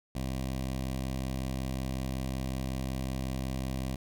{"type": "tone with notch filter", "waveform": "15% pulse", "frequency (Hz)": 65.41, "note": "C2", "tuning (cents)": 0, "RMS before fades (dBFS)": -34, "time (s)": [0.15, 3.96], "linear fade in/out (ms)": 5, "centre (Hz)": 1400, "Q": 1.5, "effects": []}